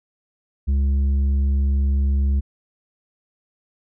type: tone with tanh clipping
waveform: sine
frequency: 69 Hz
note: C#2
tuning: 7 cents flat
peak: -17 dBFS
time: 0.67-2.41 s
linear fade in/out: 20 ms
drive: 6 dB
effects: none